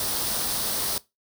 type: noise with comb filter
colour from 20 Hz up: white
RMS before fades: -27 dBFS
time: 0-0.98 s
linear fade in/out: 2 ms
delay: 0.21 ms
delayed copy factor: +0.5
effects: noise-tail reverb RT60 0.2 s tail -19 dB re dry